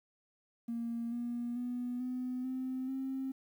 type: tone with pitch steps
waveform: triangle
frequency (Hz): 233.1 / 239.2 / 245.5 / 252 / 258.6 / 265.5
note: A#3 / A#3 / B3 / B3 / C4 / C4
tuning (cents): 0 / +45 / -10 / +35 / -20 / +25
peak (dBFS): -31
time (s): 0.68-3.32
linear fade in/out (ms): 10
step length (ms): 440
effects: tanh soft clip ceiling -32 dBFS + 11-bit